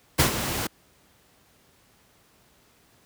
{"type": "noise with ADSR envelope", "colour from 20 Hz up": "pink", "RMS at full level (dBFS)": -17, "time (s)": [0.18, 0.67], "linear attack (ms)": 20, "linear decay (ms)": 100, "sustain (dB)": -11, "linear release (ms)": 4, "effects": ["pink hiss -60 dBFS RMS until 3.05 s", "high-pass 60 Hz 12 dB/octave"]}